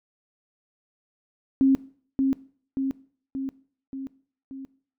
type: tone with echo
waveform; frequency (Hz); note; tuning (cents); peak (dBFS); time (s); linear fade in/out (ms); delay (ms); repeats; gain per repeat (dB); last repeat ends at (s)
sine; 268.6; C4; +46; -15; 1.61-1.75; 0; 580; 5; -4; 4.65
effects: noise-tail reverb RT60 0.5 s tail -20 dB re dry